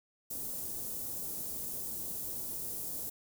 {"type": "band-stop noise", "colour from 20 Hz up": "white", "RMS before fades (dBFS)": -39, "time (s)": [0.3, 3.1], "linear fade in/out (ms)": 10, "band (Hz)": [460, 9700], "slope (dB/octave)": 12, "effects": []}